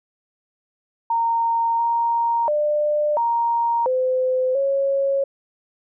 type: tone with pitch steps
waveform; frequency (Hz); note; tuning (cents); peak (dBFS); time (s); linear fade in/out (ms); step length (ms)
sine; 923 / 932 / 597 / 934 / 513 / 550; A#5 / A#5 / D5 / A#5 / C5 / C#5; -17 / -1 / +28 / +3 / -34 / -14; -17; 1.1-5.24; 5; 690
effects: none